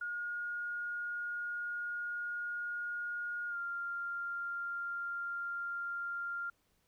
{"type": "tone with pitch glide", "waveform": "sine", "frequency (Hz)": [1431, 1393.5], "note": ["F6", "F6"], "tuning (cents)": [42, -4], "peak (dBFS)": -36, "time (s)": [0.01, 6.5], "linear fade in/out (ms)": 5, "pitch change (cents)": -46, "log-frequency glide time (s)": [3.48, 3.57], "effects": ["pink hiss -75 dBFS RMS until 6.87 s"]}